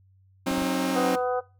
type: chord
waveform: sawtooth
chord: C diminished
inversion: second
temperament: equal with one note detuned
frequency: 185 / 266.7 / 311.1 Hz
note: Gb3 / C4 / Eb4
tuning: 0 / +33 / 0 cents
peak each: -26 / -22 / -27 dBFS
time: 0.46-1.16 s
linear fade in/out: 10 ms
type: clicks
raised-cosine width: 5 ms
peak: -28 dBFS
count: 3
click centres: 0.513 / 0.581 / 0.621 s
type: harmonic tone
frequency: 249.8 Hz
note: B3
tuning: 20 cents sharp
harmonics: 2 / 3 / 4 / 5 / 6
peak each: -25 / -28 / -41 / -33 / -39 dBFS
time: 0.95-1.41 s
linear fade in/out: 20 ms
effects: noise-tail reverb RT60 0.3 s tail -20 dB re dry + added 95 Hz sine -56 dBFS peak until 1.59 s